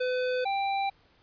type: tone pair in turn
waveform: square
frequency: 504 / 787.9 Hz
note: B4 / G5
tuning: +35 / +9 cents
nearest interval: minor sixth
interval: 774 cents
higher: second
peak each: -27 dBFS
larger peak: neither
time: 0-0.45 / 0.45-0.9 s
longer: neither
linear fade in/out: 10 ms
effects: pink hiss -63 dBFS RMS until 1.22 s + resampled to 11025 Hz